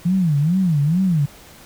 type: tone with vibrato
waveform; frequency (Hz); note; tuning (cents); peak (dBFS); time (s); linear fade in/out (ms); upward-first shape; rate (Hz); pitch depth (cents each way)
sine; 164.81; E3; 0; -14; 0.05-1.26; 10; sine; 2.3; 260
effects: pink hiss -44 dBFS RMS until 1.65 s